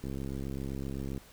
click train, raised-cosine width 3 ms, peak -25 dBFS, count 78, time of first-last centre 0.04-1.177 s, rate 67.7 Hz, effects pink hiss -56 dBFS RMS until 1.32 s

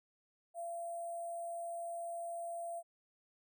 sine tone with sample-and-hold, 683 Hz, F5, 39 cents flat, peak -39 dBFS, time 0.54-2.83 s, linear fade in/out 50 ms, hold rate 8820 Hz, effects none

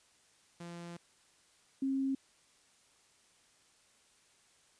sawtooth / sine tone pair in turn, 171.7 / 269.1 Hz, F3 / C4, -29 / +49 cents, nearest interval minor sixth, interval 778 cents, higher second, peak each -40 / -30 dBFS, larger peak second, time 0.6-0.97 / 1.82-2.15 s, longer first, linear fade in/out 5 ms, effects white hiss -67 dBFS RMS until 4.79 s + resampled to 22050 Hz

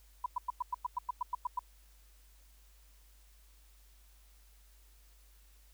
sine tone bursts, 987.8 Hz, B5, in tune, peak -30 dBFS, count 12, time 0.24-1.592 s, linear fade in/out 5 ms, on 21 ms, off 100 ms, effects added 50 Hz sine -59 dBFS peak until 5.73 s + white hiss -67 dBFS RMS until 5.73 s

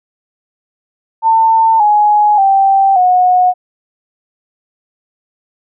sine tone with pitch steps, 897 / 836.9 / 780.9 / 728.6 Hz, A5 / G#5 / G5 / F#5, +33 / +13 / -7 / -27 cents, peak -6 dBFS, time 1.22-3.54 s, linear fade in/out 50 ms, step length 580 ms, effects none

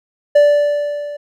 triangle tone with level ramp, 584 Hz, D5, 10 cents flat, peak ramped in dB -3 to -23 dBFS, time 0.35-1.17 s, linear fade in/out 10 ms, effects none

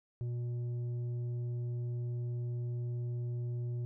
sine tone with tanh clipping, 120.6 Hz, B2, 41 cents flat, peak -35 dBFS, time 0.21-3.85 s, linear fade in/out 0 ms, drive 6 dB, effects none

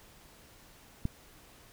click, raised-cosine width 5 ms, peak -18 dBFS, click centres 1.054 s, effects pink hiss -57 dBFS RMS until 1.72 s

